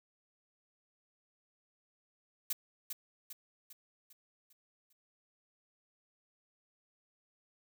blue noise with echo, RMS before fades -34 dBFS, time 2.5-2.53 s, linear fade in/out 5 ms, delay 400 ms, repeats 6, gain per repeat -6 dB, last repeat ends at 4.93 s, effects none

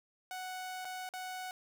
sawtooth tone with dropouts, 741 Hz, F#5, 2 cents sharp, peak -36 dBFS, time 0.31-1.51 s, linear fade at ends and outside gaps 1 ms, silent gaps 0.847-0.852 / 1.09-1.137 s, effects 11-bit

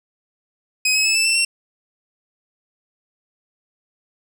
20% pulse tone with pitch steps, 2525 / 2563 / 2602 / 2641 / 2681 / 2722 Hz, D#7 / E7 / E7 / E7 / E7 / F7, +25 / -49 / -23 / +3 / +29 / -45 cents, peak -10 dBFS, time 0.85-1.45 s, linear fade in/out 5 ms, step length 100 ms, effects none

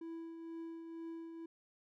triangle tone with tremolo, 330 Hz, E4, 2 cents sharp, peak -40 dBFS, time 0.01-1.46 s, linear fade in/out 5 ms, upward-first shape triangle, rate 2.1 Hz, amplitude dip 45%, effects none

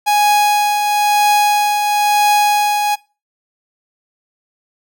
45% pulse tone with tremolo, 830.6 Hz, G#5, in tune, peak -9 dBFS, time 0.06-2.96 s, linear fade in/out 20 ms, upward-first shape triangle, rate 1 Hz, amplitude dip 45%, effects noise-tail reverb RT60 0.3 s tail -22 dB re dry

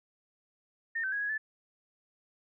sine tone with pitch steps, 1823 / 1542 / 1655 / 1666 / 1743 Hz, A#6 / G6 / G#6 / G#6 / A6, -39 / -29 / -6 / +5 / -17 cents, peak -30 dBFS, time 0.95-1.38 s, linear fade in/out 10 ms, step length 86 ms, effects none

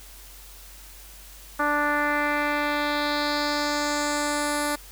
10% pulse tone with low-pass filter sweep, 293.7 Hz, D4, in tune, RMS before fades -25 dBFS, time 1.59-4.76 s, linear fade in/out 10 ms, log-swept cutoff 1400 to 12000 Hz, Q 2.3, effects added 47 Hz sine -46 dBFS peak until 4.91 s + white hiss -47 dBFS RMS until 4.91 s

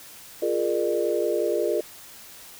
sine chord, Bb dominant seventh, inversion second, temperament equal with one note detuned, 349.2 / 415.3 / 466.2 / 600.4 Hz, F4 / Ab4 / Bb4 / D5, 0 / 0 / 0 / +38 cents, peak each -27 dBFS, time 0.42-1.81 s, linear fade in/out 5 ms, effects white hiss -45 dBFS RMS until 2.59 s

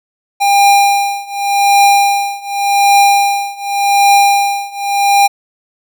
square tone with tremolo, 802 Hz, G5, 39 cents sharp, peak -5 dBFS, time 0.4-5.28 s, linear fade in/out 20 ms, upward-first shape triangle, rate 0.87 Hz, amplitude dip 95%, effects none

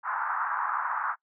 white band-pass noise, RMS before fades -30 dBFS, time 0.03-1.16 s, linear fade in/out 50 ms, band 860 to 1500 Hz, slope 48 dB/octave, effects noise-tail reverb RT60 0.1 s tail -22 dB re dry

